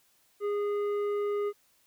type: tone with tanh clipping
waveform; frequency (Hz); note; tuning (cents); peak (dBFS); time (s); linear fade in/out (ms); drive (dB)
triangle; 410.9; G#4; -18; -29; 0.4-1.53; 50; 13
effects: white hiss -67 dBFS RMS until 1.86 s